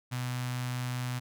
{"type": "tone with notch filter", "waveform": "sawtooth", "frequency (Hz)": 125, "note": "B2", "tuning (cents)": 21, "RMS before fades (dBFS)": -34, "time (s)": [0.11, 1.2], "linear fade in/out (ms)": 20, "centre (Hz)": 420, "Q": 0.51, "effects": []}